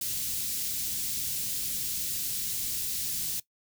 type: band-stop noise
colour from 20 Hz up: white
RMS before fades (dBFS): -32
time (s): 0.01-3.4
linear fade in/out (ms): 5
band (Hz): 210 to 3900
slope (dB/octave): 12
effects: noise-tail reverb RT60 0.1 s tail -19 dB re dry